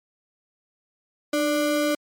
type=ring-modulated tone; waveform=square; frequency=443.1 Hz; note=A4; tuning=12 cents sharp; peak=-18 dBFS; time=1.33-1.95 s; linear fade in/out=5 ms; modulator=142 Hz; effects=MP3 64 kbps